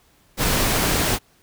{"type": "noise", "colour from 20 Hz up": "pink", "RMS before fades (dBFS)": -20, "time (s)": [0.37, 1.19], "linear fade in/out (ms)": 50, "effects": ["pink hiss -58 dBFS RMS until 1.42 s"]}